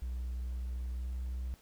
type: tone with pitch glide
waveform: triangle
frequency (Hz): 61.74 to 62.78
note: B1 to B1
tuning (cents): 0 to +29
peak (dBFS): -32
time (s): 0.02-1.54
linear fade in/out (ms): 0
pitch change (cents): +29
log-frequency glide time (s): 0.93-1.11
effects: tanh soft clip ceiling -29 dBFS + pink hiss -63 dBFS RMS until 1.61 s